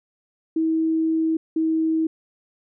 sine tone pair in turn, 321.7 / 320.5 Hz, E4 / E4, -42 / -49 cents, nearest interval unison, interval 7 cents, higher first, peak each -18 dBFS, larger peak neither, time 0.56-1.37 / 1.56-2.07 s, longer first, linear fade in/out 5 ms, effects none

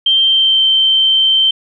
sine tone with pitch glide, 3146 to 3115 Hz, G7 to G7, +6 to -12 cents, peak -8 dBFS, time 0.06-1.51 s, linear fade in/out 5 ms, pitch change -18 cents, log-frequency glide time 0.22-0.64 s, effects none

